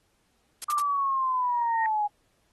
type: noise bursts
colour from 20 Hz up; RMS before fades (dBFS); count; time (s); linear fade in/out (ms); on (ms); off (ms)
blue; -31; 3; 0.62-0.802; 0; 22; 58
type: linear sweep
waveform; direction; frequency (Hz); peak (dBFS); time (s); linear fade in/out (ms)
sine; down; 1200 to 822; -23; 0.68-2.08; 20
type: tone with exponential growth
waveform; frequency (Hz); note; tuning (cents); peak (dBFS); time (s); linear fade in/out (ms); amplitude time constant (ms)
sine; 1864.7; A#6; 0; -25; 1.42-1.86; 1; 94
effects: pink hiss -70 dBFS RMS until 2.52 s + AAC 32 kbps

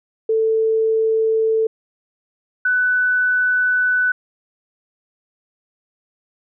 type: tone pair in turn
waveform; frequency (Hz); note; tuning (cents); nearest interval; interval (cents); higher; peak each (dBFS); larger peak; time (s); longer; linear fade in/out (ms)
sine; 443.5 / 1494.8; A4 / F#6; +14 / +17; octave + major sixth; 2103; second; -14; neither; 0.29-1.67 / 2.65-4.12; second; 5
effects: none

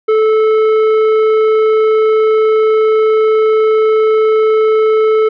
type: tone with tanh clipping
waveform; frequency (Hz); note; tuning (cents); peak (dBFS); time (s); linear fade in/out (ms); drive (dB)
sine; 436.1; A4; -15; -9; 0.08-5.29; 10; 10
effects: none

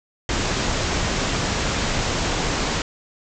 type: low-pass noise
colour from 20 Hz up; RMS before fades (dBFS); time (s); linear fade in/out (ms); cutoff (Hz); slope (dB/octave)
pink; -23; 0.29-2.82; 2; 7600; 96
effects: none

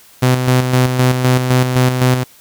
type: tone with tremolo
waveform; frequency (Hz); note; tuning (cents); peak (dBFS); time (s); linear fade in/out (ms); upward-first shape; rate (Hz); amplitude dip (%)
sawtooth; 127.1; C3; -50; -5; 0.22-2.24; 10; square; 3.9; 50
effects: white hiss -45 dBFS RMS until 2.4 s

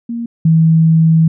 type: tone pair in turn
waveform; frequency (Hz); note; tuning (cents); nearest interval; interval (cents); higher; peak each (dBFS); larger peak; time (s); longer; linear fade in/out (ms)
sine; 233.9 / 161.78; A#3 / E3; +6 / -32; tritone; 638; first; -18 / -6; second; 0.09-0.26 / 0.45-1.28; second; 5
effects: none

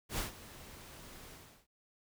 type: noise with ADSR envelope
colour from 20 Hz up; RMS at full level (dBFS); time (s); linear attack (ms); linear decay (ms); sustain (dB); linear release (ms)
pink; -35; 0.09-1.67; 90; 130; -17; 360
effects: none

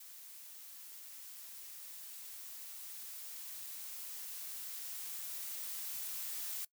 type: noise with level ramp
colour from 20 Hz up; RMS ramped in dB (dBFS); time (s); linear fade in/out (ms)
blue; -53 to -41; 0-6.65; 5
effects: noise-tail reverb RT60 0.1 s tail -20 dB re dry

